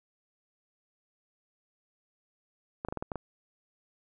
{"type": "clicks", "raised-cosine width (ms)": 1, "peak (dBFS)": -20, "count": 7, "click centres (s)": [2.849, 2.886, 2.925, 2.973, 3.025, 3.118, 3.157], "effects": []}